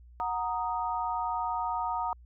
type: chord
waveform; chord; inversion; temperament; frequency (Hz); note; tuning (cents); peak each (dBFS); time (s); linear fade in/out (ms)
sine; D# minor; first; equal with one note detuned; 734.5 / 932.3 / 1244.5; F#5 / A#5 / D#6; -13 / 0 / 0; -34 / -31 / -35; 0.2-2.13; 0
effects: added 60 Hz sine -50 dBFS peak until 2.25 s